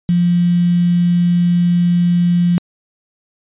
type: tone with quantisation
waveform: sine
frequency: 174.61 Hz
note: F3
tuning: in tune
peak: -10 dBFS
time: 0.09-2.58 s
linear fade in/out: 0 ms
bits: 5
effects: resampled to 8000 Hz